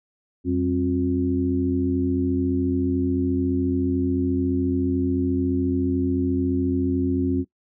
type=harmonic tone with a mistuned harmonic; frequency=89 Hz; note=F2; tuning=33 cents sharp; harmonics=1 / 2 / 3 / 4; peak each=-27 / -31 / -21 / -27 dBFS; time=0.44-7.45 s; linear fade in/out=50 ms; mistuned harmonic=2; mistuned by=+140 cents; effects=noise-tail reverb RT60 0.1 s tail -18 dB re dry